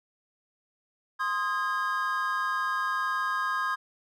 triangle chord, Ab major, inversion first, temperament equal with one note detuned, 1046.5 / 1244.5 / 1628 Hz, C6 / Eb6 / Ab6, 0 / 0 / -35 cents, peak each -29 dBFS, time 1.19-3.76 s, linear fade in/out 20 ms, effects none

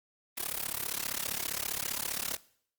white noise with amplitude modulation, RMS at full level -31 dBFS, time 0.37-2.37 s, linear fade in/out 10 ms, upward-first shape sine, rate 35.1 Hz, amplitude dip 90%, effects noise-tail reverb RT60 0.6 s tail -20 dB re dry + Opus 32 kbps

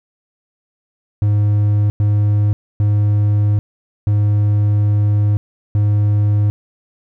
triangle tone bursts at uneven times, 103.83 Hz, G#2, in tune, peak -9 dBFS, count 5, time 1.22-1.9 / 2-2.53 / 2.8-3.59 / 4.07-5.37 / 5.75-6.5 s, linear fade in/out 0 ms, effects none

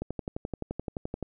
click train, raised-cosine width 2 ms, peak -19 dBFS, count 15, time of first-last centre 0.02-1.227 s, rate 11.6 Hz, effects none

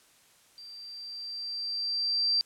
sine tone with level ramp, 4699 Hz, D8, in tune, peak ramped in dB -44 to -22 dBFS, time 0.58-2.41 s, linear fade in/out 0 ms, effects white hiss -61 dBFS RMS until 2.45 s + low-pass 11000 Hz 12 dB/octave

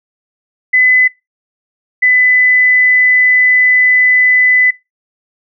sine tone pair in turn, 2012 / 2003 Hz, B6 / B6, +32 / +24 cents, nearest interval unison, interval 8 cents, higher first, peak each -6 dBFS, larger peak neither, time 0.73-1.08 / 2.02-4.71 s, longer second, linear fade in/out 10 ms, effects noise-tail reverb RT60 0.2 s tail -19 dB re dry

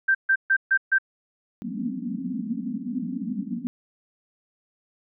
sine tone bursts, 1568 Hz, G6, in tune, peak -16 dBFS, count 5, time 0.08-0.985 s, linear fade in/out 10 ms, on 69 ms, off 140 ms
white band-pass noise, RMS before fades -30 dBFS, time 1.62-3.67 s, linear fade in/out 0 ms, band 180 to 270 Hz, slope 96 dB/octave
effects none

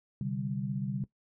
sine chord, C suspended second, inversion none, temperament equal, 130.81 / 146.83 / 196 Hz, C3 / D3 / G3, 0 / 0 / 0 cents, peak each -35 / -36 / -35 dBFS, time 0.21-1.04 s, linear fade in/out 2 ms, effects noise-tail reverb RT60 0.1 s tail -17 dB re dry

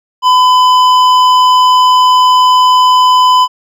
sine tone with hard clipping, 1007 Hz, B5, 33 cents sharp, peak -6 dBFS, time 0.22-3.48 s, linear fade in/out 50 ms, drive 10 dB, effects none

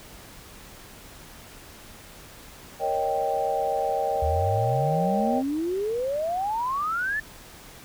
sine chord, Eb dominant seventh, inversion second, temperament equal, 466.2 / 554.4 / 622.3 / 784 Hz, Bb4 / Db5 / Eb5 / G5, 0 / 0 / 0 / 0 cents, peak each -31 / -29 / -29 / -26 dBFS, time 2.79-5.43 s, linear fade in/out 50 ms
sine exponential sweep, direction up, 73.42 to 1786 Hz, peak -24 dBFS, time 4.22-7.2 s, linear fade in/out 5 ms
effects pink hiss -46 dBFS RMS until 7.84 s

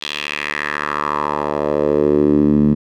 10% pulse tone with band-pass filter sweep, 74 Hz, D2, 14 cents sharp, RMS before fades -17 dBFS, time 0.01-2.75 s, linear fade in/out 20 ms, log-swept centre 3500 to 200 Hz, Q 2.8, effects none

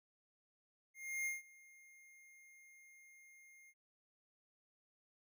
square tone with ADSR envelope, 2125 Hz, C7, 26 cents sharp, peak -37 dBFS, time 0.94-3.74 s, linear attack 320 ms, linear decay 160 ms, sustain -24 dB, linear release 52 ms, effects none

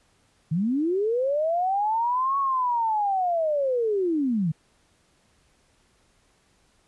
sine linear two-way sweep, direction up then down, 146.83 to 1117 to 146.83 Hz, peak -21 dBFS, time 0.51-4.52 s, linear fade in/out 10 ms, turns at 2.38 s, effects pink hiss -64 dBFS RMS until 6.87 s + resampled to 24000 Hz

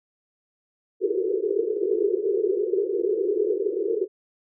pink band-pass noise, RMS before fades -24 dBFS, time 1-4.08 s, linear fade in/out 50 ms, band 360 to 460 Hz, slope 96 dB/octave, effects none

